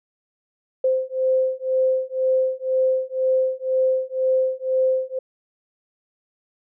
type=beating tone pair; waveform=sine; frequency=519 / 521 Hz; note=C5 / C5; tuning=-14 / -7 cents; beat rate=2 Hz; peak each=-21 dBFS; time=0.84-5.19 s; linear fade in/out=5 ms; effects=none